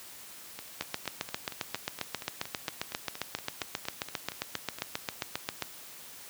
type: two click trains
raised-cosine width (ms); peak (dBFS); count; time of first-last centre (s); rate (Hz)
0.2; -22 / -13; 19 / 37; 0.59-4.786 / 0.81-5.623; 4.29 / 7.48
effects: white hiss -48 dBFS RMS until 6.29 s + high-pass 80 Hz 12 dB/octave